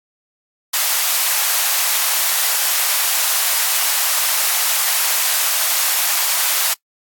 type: high-pass noise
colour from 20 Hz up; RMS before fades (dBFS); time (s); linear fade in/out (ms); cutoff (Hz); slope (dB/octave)
white; -17; 0.73-6.74; 10; 660; 24
effects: noise-tail reverb RT60 0.1 s tail -22 dB re dry + AAC 64 kbps